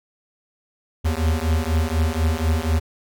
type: beating tone pair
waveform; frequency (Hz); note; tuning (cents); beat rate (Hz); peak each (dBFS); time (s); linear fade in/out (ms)
square; 77.78 / 81.88; D#2 / E2; 0 / -11; 4.1; -22; 1.04-2.8; 20
effects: none